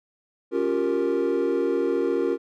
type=chord; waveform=triangle; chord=G half-diminished seventh; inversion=second; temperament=equal with one note detuned; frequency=277.2 / 351.9 / 392 / 466.2 Hz; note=Db4 / F4 / G4 / Bb4; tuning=0 / +13 / 0 / 0 cents; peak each=-26 / -23 / -25 / -23 dBFS; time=0.51-2.38 s; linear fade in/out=50 ms; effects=tanh soft clip ceiling -12 dBFS

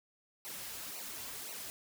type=noise with flanger; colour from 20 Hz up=white; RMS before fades=-44 dBFS; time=0.45-1.7 s; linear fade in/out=0 ms; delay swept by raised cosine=0.58 to 6.18 ms; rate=1.9 Hz; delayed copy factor=-0.95; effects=none

